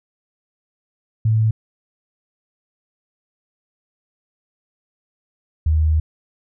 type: tone pair in turn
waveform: sine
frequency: 110.3 / 77.99 Hz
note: A2 / D#2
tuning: +5 / +5 cents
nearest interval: tritone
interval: 600 cents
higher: first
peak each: -13 dBFS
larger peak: neither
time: 1.25-1.51 / 5.66-6 s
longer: second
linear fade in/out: 5 ms
effects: none